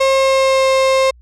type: tone with pitch glide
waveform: 35% pulse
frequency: 536 to 530.1 Hz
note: C5 to C5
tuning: +42 to +23 cents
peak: -9 dBFS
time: 0-1.11 s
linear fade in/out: 10 ms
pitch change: -19 cents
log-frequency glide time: 0.16-0.68 s
effects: added 60 Hz sine -42 dBFS peak until 1.21 s + low-pass 7000 Hz 12 dB/octave